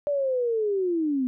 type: linear sweep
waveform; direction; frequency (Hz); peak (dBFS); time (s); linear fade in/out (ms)
sine; down; 587.3 to 246.7; -22; 0.07-1.27; 0
effects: none